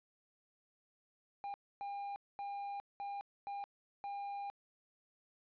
triangle tone bursts at uneven times, 804 Hz, G5, 44 cents sharp, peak -38 dBFS, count 6, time 1.44-1.54 / 1.81-2.16 / 2.39-2.8 / 3-3.21 / 3.47-3.64 / 4.04-4.5 s, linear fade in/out 0 ms, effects resampled to 11025 Hz + 13-bit

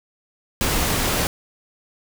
pink noise, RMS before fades -21 dBFS, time 0.61-1.27 s, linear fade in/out 0 ms, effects none

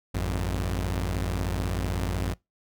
sawtooth tone pair together, 53.05 / 90 Hz, G#1 / F#2, +38 / -47 cents, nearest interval major sixth, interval 915 cents, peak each -25 dBFS, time 0.14-2.34 s, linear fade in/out 10 ms, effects noise-tail reverb RT60 0.2 s tail -24 dB re dry

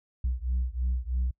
sine beating tone pair, 61 / 64.1 Hz, B1 / C2, -21 / -35 cents, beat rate 3.1 Hz, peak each -27 / -28 dBFS, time 0.24-1.31 s, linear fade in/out 5 ms, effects noise-tail reverb RT60 0.1 s tail -26 dB re dry + tanh soft clip ceiling -22 dBFS

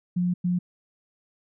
sine tone bursts at uneven times, 178 Hz, F3, 33 cents sharp, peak -21 dBFS, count 2, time 0.16-0.34 / 0.44-0.59 s, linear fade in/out 10 ms, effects none

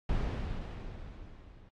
brown noise with level ramp, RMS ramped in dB -30 to -55 dBFS, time 0.09-1.69 s, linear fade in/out 2 ms, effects low-pass 4000 Hz 12 dB/octave + AAC 48 kbps

